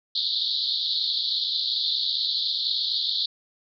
white band-pass noise, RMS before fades -26 dBFS, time 0.15-3.26 s, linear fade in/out 5 ms, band 3500 to 4500 Hz, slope 96 dB/octave, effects none

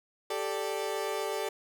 30% pulse chord, G suspended second, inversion none, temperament equal, 392 / 440 / 587.3 Hz, G4 / A4 / D5, 0 / 0 / 0 cents, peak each -33 / -32 / -34 dBFS, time 0.3-1.49 s, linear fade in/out 5 ms, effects none

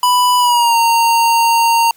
square tone with pitch glide, 990 to 923.7 Hz, B5 to A#5, +4 to -16 cents, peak -10 dBFS, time 0.03-1.91 s, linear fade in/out 2 ms, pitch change -120 cents, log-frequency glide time 0.38-0.76 s, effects white hiss -51 dBFS RMS until 1.96 s

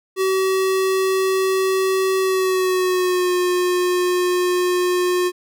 square tone with pitch glide, 380.3 to 359.6 Hz, F#4 to F#4, +48 to -49 cents, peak -17 dBFS, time 0.16-5.32 s, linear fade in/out 50 ms, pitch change -97 cents, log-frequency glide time 2.19-3.33 s, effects none

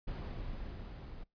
brown noise with level ramp, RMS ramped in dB -39 to -47 dBFS, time 0.07-1.24 s, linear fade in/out 10 ms, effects noise-tail reverb RT60 0.2 s tail -24 dB re dry + resampled to 11025 Hz

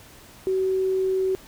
sine tone, 378.3 Hz, F#4, 38 cents sharp, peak -20 dBFS, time 0.47-1.35 s, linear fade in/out 0 ms, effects pink hiss -48 dBFS RMS until 1.47 s

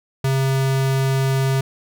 square tone, 134.2 Hz, C3, 44 cents sharp, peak -17 dBFS, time 0.24-1.61 s, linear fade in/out 5 ms, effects none

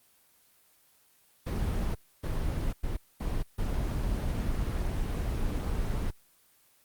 brown noise bursts at uneven times, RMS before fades -30 dBFS, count 5, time 1.46-1.95 / 2.23-2.73 / 2.83-2.97 / 3.2-3.43 / 3.58-6.11 s, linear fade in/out 10 ms, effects white hiss -64 dBFS RMS until 6.84 s + Opus 24 kbps

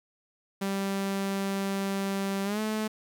sawtooth tone with pitch glide, 196 to 216.2 Hz, G3 to A3, 0 to -30 cents, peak -24 dBFS, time 0.61-2.88 s, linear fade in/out 10 ms, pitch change +170 cents, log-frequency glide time 2.44-2.6 s, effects 11-bit

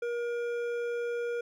triangle tone with hard clipping, 475.4 Hz, A#4, 34 cents sharp, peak -32 dBFS, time 0.02-1.41 s, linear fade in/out 5 ms, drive 13 dB, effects none

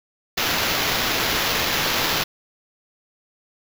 violet noise with sample-and-hold, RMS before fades -22 dBFS, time 0.37-2.24 s, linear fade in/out 10 ms, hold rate 8820 Hz, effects none

